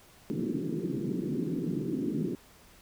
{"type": "band-pass noise", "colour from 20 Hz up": "white", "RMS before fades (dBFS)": -32, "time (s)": [0.3, 2.35], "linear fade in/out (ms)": 0, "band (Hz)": [140, 370], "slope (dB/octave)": 48, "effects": ["pink hiss -57 dBFS RMS until 2.81 s"]}